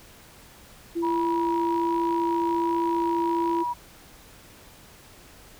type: tone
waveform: sine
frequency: 338.3 Hz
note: E4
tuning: 45 cents sharp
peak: -24 dBFS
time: 0.95-3.64 s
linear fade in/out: 20 ms
type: tone with vibrato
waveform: sine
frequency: 964 Hz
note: B5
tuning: 42 cents flat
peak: -25 dBFS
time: 1.02-3.74 s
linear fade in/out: 20 ms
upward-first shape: sine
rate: 1.3 Hz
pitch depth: 11 cents each way
type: click train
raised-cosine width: 0.3 ms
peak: -26 dBFS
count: 141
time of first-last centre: 1.05-3.605 s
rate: 54.8 Hz
effects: pink hiss -50 dBFS RMS until 5.59 s